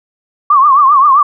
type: tone with vibrato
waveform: sine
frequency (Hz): 1127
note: C#6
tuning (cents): +28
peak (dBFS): -4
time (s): 0.5-1.23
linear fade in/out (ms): 5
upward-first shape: triangle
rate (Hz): 7.6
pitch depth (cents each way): 150
effects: none